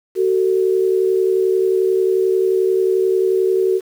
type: tone pair together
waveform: sine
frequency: 376.9 / 448.2 Hz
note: F#4 / A4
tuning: +32 / +32 cents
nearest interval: minor third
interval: 300 cents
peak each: -14 / -19 dBFS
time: 0.15-3.81 s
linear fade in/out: 50 ms
effects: 7-bit